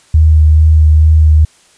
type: tone with vibrato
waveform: sine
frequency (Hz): 77.78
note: D#2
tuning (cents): 0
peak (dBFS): -3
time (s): 0.14-1.45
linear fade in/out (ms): 5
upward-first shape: sine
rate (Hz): 2.3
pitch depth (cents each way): 17
effects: white hiss -47 dBFS RMS until 1.77 s + resampled to 22050 Hz